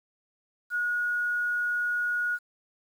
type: tone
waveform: sine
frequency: 1449 Hz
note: F#6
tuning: 37 cents flat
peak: -25 dBFS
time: 0.7-2.39 s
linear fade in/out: 50 ms
effects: 9-bit